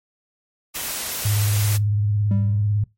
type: noise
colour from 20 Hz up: white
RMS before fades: -27 dBFS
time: 0.74-1.78 s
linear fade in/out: 20 ms
type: tone with vibrato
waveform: sine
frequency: 103.83 Hz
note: G#2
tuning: in tune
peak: -17 dBFS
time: 1.25-2.84 s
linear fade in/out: 5 ms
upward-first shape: sine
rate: 18 Hz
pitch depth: 50 cents each way
type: tone with exponential decay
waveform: triangle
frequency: 196 Hz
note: G3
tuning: in tune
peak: -17 dBFS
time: 2.31-2.82 s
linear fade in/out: 2 ms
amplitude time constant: 110 ms
effects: noise-tail reverb RT60 0.2 s tail -21 dB re dry + MP3 64 kbps